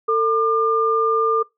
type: tone pair together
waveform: sine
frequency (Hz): 448.1 / 1200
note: A4 / D6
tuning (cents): +32 / +37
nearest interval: octave + perfect fourth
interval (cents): 1705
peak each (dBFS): -18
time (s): 0.08-1.43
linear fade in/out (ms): 10
effects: noise-tail reverb RT60 0.2 s tail -23 dB re dry